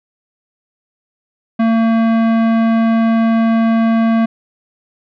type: tone with tanh clipping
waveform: sine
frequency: 226.6 Hz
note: A#3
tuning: 49 cents flat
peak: -12 dBFS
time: 1.59-4.26 s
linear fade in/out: 10 ms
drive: 17 dB
effects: none